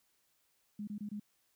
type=tone bursts; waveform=sine; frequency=207.7 Hz; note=G#3; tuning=in tune; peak=-38 dBFS; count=4; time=0.79-1.198 s; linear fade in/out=5 ms; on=84 ms; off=24 ms; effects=white hiss -75 dBFS RMS until 1.55 s